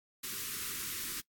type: band-stop noise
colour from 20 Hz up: white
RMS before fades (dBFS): -39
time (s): 0.23-1.21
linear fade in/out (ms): 10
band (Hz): 440 to 1100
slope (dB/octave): 48
effects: noise-tail reverb RT60 0.1 s tail -21 dB re dry + AAC 64 kbps